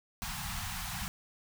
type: band-stop noise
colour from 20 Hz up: pink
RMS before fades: -38 dBFS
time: 0.22-1.08 s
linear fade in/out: 0 ms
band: 220 to 710 Hz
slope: 96 dB/octave
effects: none